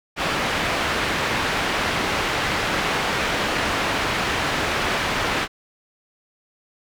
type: low-pass noise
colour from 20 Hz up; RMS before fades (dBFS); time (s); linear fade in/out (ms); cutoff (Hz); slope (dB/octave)
white; -23; 0.16-5.48; 50; 2300; 12
effects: none

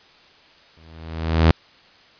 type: tone with exponential growth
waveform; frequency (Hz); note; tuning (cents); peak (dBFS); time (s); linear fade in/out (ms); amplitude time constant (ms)
sawtooth; 80.9; E2; -32; -6; 0.77-1.51; 0; 160
effects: white hiss -51 dBFS RMS until 2.19 s + resampled to 11025 Hz

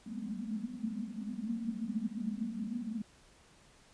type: band-pass noise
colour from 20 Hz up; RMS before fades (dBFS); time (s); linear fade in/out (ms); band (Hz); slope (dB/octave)
pink; -38; 0.06-3.02; 5; 200 to 240; 96
effects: pink hiss -62 dBFS RMS until 3.93 s + resampled to 22050 Hz

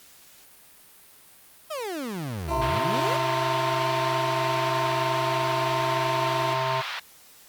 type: exponential two-way sweep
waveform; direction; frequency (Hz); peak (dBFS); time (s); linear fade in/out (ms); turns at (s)
30% pulse; down then up; 655 to 52.1 to 655; -27; 1.7-3.17; 10; 2.62
type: tone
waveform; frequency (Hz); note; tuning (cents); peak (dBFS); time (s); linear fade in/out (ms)
20% pulse; 338.6; E4; +46; -27; 2.48-6.54; 5
type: harmonic tone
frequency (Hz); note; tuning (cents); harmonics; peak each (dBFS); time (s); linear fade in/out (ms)
130.81; C3; 0; 1 / 3 / 5 / 7 / 8; -32 / -37 / -29 / -28 / -30; 2.5-6.82; 20
type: band-pass noise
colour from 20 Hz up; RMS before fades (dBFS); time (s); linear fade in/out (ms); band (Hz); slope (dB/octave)
pink; -33; 2.61-7; 10; 920 to 4200; 24
effects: white hiss -52 dBFS RMS until 7.48 s + Opus 48 kbps

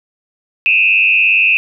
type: tone with frequency modulation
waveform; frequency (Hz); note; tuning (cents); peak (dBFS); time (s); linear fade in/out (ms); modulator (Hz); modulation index
sine; 2583; E7; -36; -8; 0.66-1.57; 0; 97.4; 1.4
effects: none

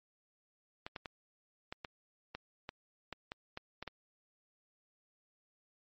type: clicks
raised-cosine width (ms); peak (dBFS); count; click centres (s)
0.3; -25; 12; 0.865 / 0.962 / 1.058 / 1.725 / 1.848 / 2.35 / 2.691 / 3.127 / 3.319 / 3.574 / 3.826 / 3.877
effects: MP3 32 kbps

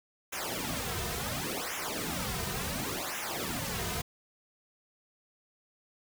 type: noise with flanger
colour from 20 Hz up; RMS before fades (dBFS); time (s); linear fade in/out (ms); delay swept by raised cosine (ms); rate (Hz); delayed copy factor
pink; -35; 0.32-4.02; 10; 0.22 to 3.62; 0.7; -0.95
effects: none

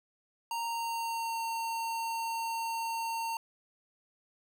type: tone with pitch glide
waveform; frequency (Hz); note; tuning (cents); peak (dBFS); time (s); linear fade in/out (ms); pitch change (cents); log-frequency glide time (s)
square; 927 to 912.7; A#5 to A#5; -10 to -37; -33; 0.51-3.37; 2; -27; 0.66-1.4
effects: none

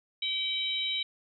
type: harmonic tone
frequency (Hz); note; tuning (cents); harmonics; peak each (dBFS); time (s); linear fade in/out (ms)
768; G5; -36; 3 / 4 / 5; -36 / -33 / -31; 0.22-1.03; 5
effects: none

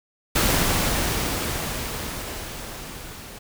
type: noise with level ramp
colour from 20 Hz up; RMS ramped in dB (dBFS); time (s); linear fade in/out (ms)
pink; -19 to -40; 0.35-3.39; 10
effects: none

